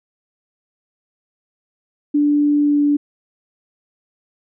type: tone with pitch glide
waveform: sine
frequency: 292.6 to 290.6 Hz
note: D4 to D4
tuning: -6 to -18 cents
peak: -12 dBFS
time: 2.14-2.97 s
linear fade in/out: 10 ms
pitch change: -12 cents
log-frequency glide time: 2.59-2.82 s
effects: none